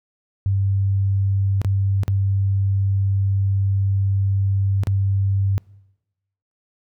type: tone with dropouts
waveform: sine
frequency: 98 Hz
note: G2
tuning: in tune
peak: -16 dBFS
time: 0.46-5.58 s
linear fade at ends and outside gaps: 0 ms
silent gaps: 1.616-1.647 / 2.034-2.08 / 4.835-4.871 s
effects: noise-tail reverb RT60 1.0 s tail -25 dB re dry